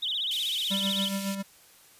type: tone with vibrato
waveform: sine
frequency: 3370 Hz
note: G#7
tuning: 25 cents sharp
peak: -27 dBFS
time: 0.02-1.09 s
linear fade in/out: 10 ms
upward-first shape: sine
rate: 16 Hz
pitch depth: 220 cents each way
type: high-pass noise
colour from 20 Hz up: pink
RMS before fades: -39 dBFS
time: 0.31-1.35 s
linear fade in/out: 2 ms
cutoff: 2400 Hz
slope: 48 dB/octave
type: tone with tremolo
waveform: square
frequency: 196.2 Hz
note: G3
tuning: 2 cents sharp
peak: -28 dBFS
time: 0.7-1.43 s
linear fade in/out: 20 ms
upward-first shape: sine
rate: 7.2 Hz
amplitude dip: 55%
effects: white hiss -56 dBFS RMS until 1.99 s + resampled to 32000 Hz